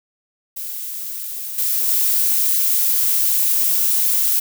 violet noise with level steps, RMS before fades -28 / -19 / -17 dBFS, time 0.56-4.4 s, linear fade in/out 10 ms, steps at 1.58 / 1.88 s, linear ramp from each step 2 ms, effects none

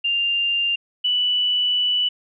sine tone pair in turn, 2794 / 2966 Hz, F7 / F#7, 0 / +4 cents, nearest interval minor second, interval 104 cents, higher second, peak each -18 / -17 dBFS, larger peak second, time 0.04-0.76 / 1.04-2.09 s, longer second, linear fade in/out 10 ms, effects none

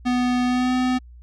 square tone with pitch glide, 247.8 to 253.4 Hz, B3 to B3, +6 to +45 cents, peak -19 dBFS, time 0.05-0.99 s, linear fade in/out 20 ms, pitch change +39 cents, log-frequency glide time 0.45-0.73 s, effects added 60 Hz sine -41 dBFS peak until 1.22 s + low-pass 5000 Hz 12 dB/octave

